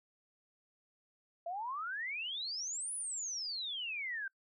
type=exponential two-way sweep; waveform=sine; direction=up then down; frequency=659.3 to 10260 to 1536 Hz; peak=-37 dBFS; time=1.46-4.28 s; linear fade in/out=5 ms; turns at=2.94 s; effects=noise-tail reverb RT60 0.1 s tail -24 dB re dry